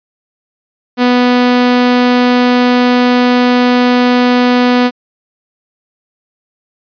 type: tone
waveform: sawtooth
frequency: 246.9 Hz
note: B3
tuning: in tune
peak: -3 dBFS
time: 0.97-4.91 s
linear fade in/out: 50 ms
effects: resampled to 11025 Hz